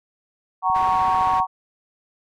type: chord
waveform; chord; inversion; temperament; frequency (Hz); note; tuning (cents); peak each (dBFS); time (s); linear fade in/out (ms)
sine; F# major; none; equal with one note detuned; 752.5 / 932.3 / 1108.7; F#5 / A#5 / C#6; +29 / 0 / 0; -21; 0.62-1.47; 50
type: click train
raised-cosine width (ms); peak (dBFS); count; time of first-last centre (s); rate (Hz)
5; -27; 12; 0.7-1.401; 15.7
type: low-pass noise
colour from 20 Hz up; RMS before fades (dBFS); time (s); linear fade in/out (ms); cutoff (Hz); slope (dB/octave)
white; -35; 0.74-1.41; 20; 1800; 12
effects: none